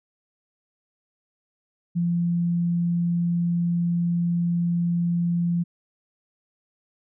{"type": "tone", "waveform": "sine", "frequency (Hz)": 172.1, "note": "F3", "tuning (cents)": -25, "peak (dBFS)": -20, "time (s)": [1.95, 5.64], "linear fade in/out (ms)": 20, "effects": []}